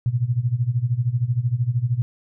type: tone with tremolo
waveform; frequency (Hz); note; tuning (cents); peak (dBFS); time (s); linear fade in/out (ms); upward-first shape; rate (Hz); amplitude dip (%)
sine; 121.2; B2; -32; -15; 0.06-2.02; 0; sine; 13; 85
effects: none